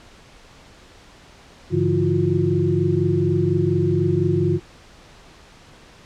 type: tone cluster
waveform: sine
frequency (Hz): 101.1 / 144.3 / 170.1 / 334.3 / 358.5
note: G#2 / D3 / F3 / E4 / F4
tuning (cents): -46 / -30 / -45 / +24 / +45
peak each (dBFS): -23 / -22 / -24 / -25 / -21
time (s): 1.7-4.6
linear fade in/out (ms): 50
effects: pink hiss -47 dBFS RMS until 6.05 s + low-pass 6000 Hz 12 dB/octave